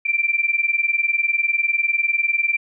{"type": "tone pair together", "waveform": "sine", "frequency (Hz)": [2345, 2365], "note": ["D7", "D7"], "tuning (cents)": [-3, 12], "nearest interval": "unison", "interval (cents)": 15, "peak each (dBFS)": -20, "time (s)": [0.05, 2.57], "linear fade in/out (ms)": 10, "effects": []}